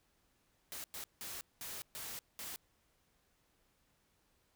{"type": "noise bursts at uneven times", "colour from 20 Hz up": "white", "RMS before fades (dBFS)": -45, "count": 6, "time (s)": [[0.72, 0.84], [0.94, 1.04], [1.21, 1.41], [1.61, 1.82], [1.95, 2.19], [2.39, 2.56]], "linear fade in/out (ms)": 0, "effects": ["pink hiss -75 dBFS RMS until 4.55 s"]}